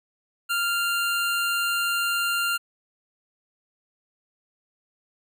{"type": "tone", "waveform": "25% pulse", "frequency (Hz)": 1393, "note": "F6", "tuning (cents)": -5, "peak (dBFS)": -19, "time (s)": [0.49, 2.58], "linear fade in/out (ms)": 20, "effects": []}